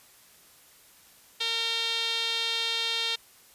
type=tone with band-pass filter; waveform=sawtooth; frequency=457.9 Hz; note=A#4; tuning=31 cents flat; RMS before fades=-29 dBFS; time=1.4-3.16 s; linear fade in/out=10 ms; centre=3600 Hz; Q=4.2; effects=white hiss -56 dBFS RMS until 3.54 s + resampled to 32000 Hz